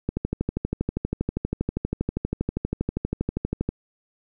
click train, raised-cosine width 3 ms, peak -11 dBFS, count 46, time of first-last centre 0.09-3.69 s, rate 12.5 Hz, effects none

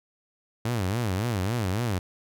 sawtooth tone with vibrato, 105.5 Hz, G#2, 28 cents sharp, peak -21 dBFS, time 0.65-1.99 s, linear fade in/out 5 ms, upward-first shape sine, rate 3.6 Hz, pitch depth 260 cents each way, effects none

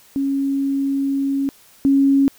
sine tone pair in turn, 275.3 / 275.3 Hz, C#4 / C#4, -12 / -12 cents, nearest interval unison, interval 0 cents, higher neither, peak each -17 / -11 dBFS, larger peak second, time 0.16-1.49 / 1.85-2.28 s, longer first, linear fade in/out 0 ms, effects white hiss -50 dBFS RMS until 2.38 s

